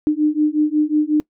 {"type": "beating tone pair", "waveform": "sine", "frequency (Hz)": [300, 305.5], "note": ["D4", "D#4"], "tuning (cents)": [37, -32], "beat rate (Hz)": 5.5, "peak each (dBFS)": -17, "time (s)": [0.07, 1.2], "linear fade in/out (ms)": 0, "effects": ["noise-tail reverb RT60 0.1 s tail -23 dB re dry"]}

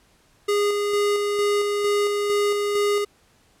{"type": "tone with tremolo", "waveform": "square", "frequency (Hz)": 410.3, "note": "G#4", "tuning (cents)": -21, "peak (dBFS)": -19, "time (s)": [0.48, 3.05], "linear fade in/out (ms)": 10, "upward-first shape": "square", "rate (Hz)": 2.2, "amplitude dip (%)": 30, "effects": ["pink hiss -59 dBFS RMS until 3.6 s", "low-pass 11000 Hz 12 dB/octave"]}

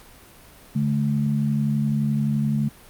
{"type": "tone pair together", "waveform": "sine", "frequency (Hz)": [143.8, 215.5], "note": ["D3", "A3"], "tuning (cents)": [-36, -36], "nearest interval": "perfect fifth", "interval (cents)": 700, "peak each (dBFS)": [-22, -22], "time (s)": [0.75, 2.69], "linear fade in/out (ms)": 10, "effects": ["pink hiss -48 dBFS RMS until 2.89 s", "Opus 48 kbps"]}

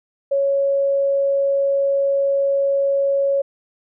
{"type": "tone", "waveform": "sine", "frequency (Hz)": 554.4, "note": "C#5", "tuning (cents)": 0, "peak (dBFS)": -15, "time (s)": [0.31, 3.42], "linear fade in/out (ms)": 10, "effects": []}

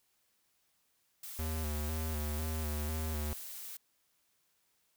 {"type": "noise", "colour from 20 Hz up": "blue", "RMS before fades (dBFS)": -45, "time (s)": [1.23, 3.77], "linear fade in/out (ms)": 5}
{"type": "tone with vibrato", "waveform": "square", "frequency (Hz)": 77, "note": "D#2", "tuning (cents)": -17, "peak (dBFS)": -35, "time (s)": [1.39, 3.33], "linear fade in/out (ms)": 0, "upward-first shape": "square", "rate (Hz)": 2, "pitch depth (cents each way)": 43}
{"effects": ["white hiss -75 dBFS RMS until 4.96 s"]}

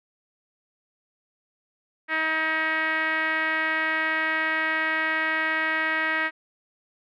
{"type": "tone with low-pass filter", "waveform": "5% pulse", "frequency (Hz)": 317.2, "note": "D#4", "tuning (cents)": 33, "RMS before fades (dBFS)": -25, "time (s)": [2.08, 6.31], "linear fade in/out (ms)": 50, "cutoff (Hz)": 1900, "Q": 3.9, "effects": []}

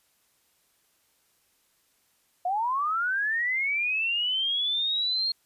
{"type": "linear sweep", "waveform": "sine", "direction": "up", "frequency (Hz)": [698, 4270], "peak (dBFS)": -24, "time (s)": [2.45, 5.32], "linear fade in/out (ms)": 5, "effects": ["white hiss -68 dBFS RMS until 5.45 s", "resampled to 32000 Hz"]}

